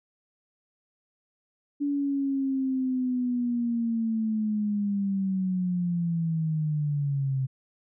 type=linear sweep; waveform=sine; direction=down; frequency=287.9 to 130.81 Hz; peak=-24 dBFS; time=1.8-7.47 s; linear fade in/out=20 ms; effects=none